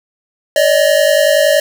square tone pair together, 571.7 / 622.3 Hz, D5 / D#5, -47 / 0 cents, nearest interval minor second, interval 147 cents, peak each -12 dBFS, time 0.56-1.6 s, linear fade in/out 2 ms, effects none

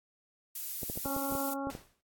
violet noise, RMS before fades -37 dBFS, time 0.55-1.54 s, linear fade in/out 5 ms
clicks, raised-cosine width 2 ms, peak -27 dBFS, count 9, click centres 0.832 / 0.899 / 0.975 / 1.058 / 1.165 / 1.322 / 1.352 / 1.671 / 1.751 s
harmonic tone, 275.5 Hz, C#4, 11 cents flat, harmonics 1 / 2 / 3 / 4 / 5, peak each -36 / -39 / -40 / -45 / -44 dBFS, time 1.05-1.71 s, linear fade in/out 10 ms
pink noise with exponential decay, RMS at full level -43 dBFS, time 1.7-2.01 s, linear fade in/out 0 ms, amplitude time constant 67 ms
effects noise-tail reverb RT60 0.1 s tail -21 dB re dry + AAC 64 kbps

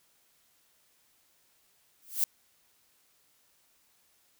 violet noise with exponential growth, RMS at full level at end -23 dBFS, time 2.02-2.24 s, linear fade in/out 2 ms, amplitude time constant 46 ms, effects white hiss -68 dBFS RMS until 4.39 s

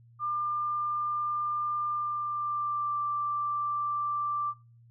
sine tone with pitch glide, 1197 to 1175.8 Hz, D6 to D6, +33 to +2 cents, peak -28 dBFS, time 0.19-4.54 s, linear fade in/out 50 ms, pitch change -31 cents, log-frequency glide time 1.9-2.99 s, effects noise-tail reverb RT60 0.3 s tail -19 dB re dry + added 117 Hz sine -54 dBFS peak until 4.9 s

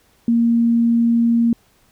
sine tone, 233.1 Hz, A#3, in tune, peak -12 dBFS, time 0.28-1.53 s, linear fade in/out 2 ms, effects pink hiss -57 dBFS RMS until 1.91 s

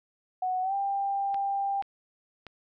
sine tone with pitch glide, 740 to 793.1 Hz, F#5 to G5, 0 to +20 cents, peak -26 dBFS, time 0.42-1.82 s, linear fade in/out 5 ms, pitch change +120 cents, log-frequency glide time 0.62-0.74 s
clicks, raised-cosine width 0.3 ms, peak -27 dBFS, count 3, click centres 1.344 / 1.824 / 2.467 s
effects none

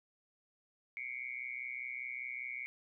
sine tone with amplitude modulation, 2217 Hz, C#7, in tune, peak -35 dBFS, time 0.97-2.66 s, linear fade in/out 0 ms, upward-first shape sine, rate 125 Hz, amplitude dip 100%, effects none

